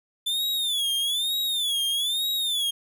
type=tone with vibrato; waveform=45% pulse; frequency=3500 Hz; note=A7; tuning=10 cents flat; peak=-23 dBFS; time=0.26-2.71 s; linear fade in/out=10 ms; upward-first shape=sine; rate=1.1 Hz; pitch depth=150 cents each way; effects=none